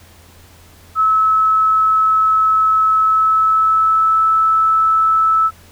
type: tone with pitch glide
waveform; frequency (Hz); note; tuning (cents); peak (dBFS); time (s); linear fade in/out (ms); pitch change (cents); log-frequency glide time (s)
sine; 1297 to 1309.8; E6 to E6; -28 to -11; -10; 0.95-5.51; 50; +17; 2.98-4.23
effects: added 85 Hz sine -45 dBFS peak until 5.71 s + pink hiss -46 dBFS RMS until 5.71 s